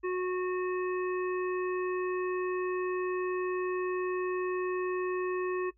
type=harmonic tone; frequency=365.8 Hz; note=F#4; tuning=20 cents flat; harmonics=1 / 3 / 5 / 7; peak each=-29 / -39 / -43 / -46 dBFS; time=0.03-5.71 s; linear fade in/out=20 ms; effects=noise-tail reverb RT60 0.1 s tail -19 dB re dry + added 53 Hz sine -64 dBFS peak until 5.77 s